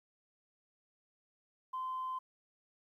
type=tone; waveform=sine; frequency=1033 Hz; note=C6; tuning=22 cents flat; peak=-35 dBFS; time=1.73-2.19 s; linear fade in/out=10 ms; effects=tanh soft clip ceiling -32 dBFS + 12-bit